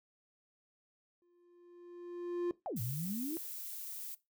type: tone with exponential growth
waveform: triangle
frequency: 350 Hz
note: F4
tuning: 4 cents sharp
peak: -28 dBFS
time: 1.22-2.51 s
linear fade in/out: 1 ms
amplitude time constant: 280 ms
type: exponential two-way sweep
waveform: sine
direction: down then up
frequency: 851 to 109.1 to 342 Hz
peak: -36 dBFS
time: 2.66-3.37 s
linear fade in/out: 0 ms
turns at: 2.81 s
type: noise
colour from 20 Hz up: violet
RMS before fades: -44 dBFS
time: 2.76-4.15 s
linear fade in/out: 10 ms
effects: noise-tail reverb RT60 0.2 s tail -18 dB re dry